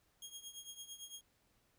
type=tone with tremolo; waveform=20% pulse; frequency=3266 Hz; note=G#7; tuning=30 cents flat; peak=-40 dBFS; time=0.22-1.21 s; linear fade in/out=2 ms; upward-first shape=triangle; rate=8.9 Hz; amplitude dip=85%; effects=pink hiss -75 dBFS RMS until 1.78 s